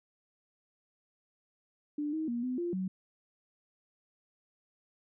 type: tone with pitch steps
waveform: sine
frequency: 295.5 / 315.6 / 237.9 / 253 / 347 / 187.4 Hz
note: D4 / D#4 / A#3 / B3 / F4 / F#3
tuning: +11 / +25 / +35 / +42 / -11 / +22 cents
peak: -31 dBFS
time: 1.98-2.88 s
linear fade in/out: 5 ms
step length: 150 ms
effects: none